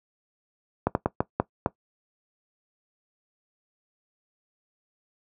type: slowing click train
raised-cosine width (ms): 1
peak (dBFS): -7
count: 6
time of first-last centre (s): 0.87-1.661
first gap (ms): 81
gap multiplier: 1.34
effects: noise-tail reverb RT60 0.1 s tail -18 dB re dry + high-pass 80 Hz 12 dB/octave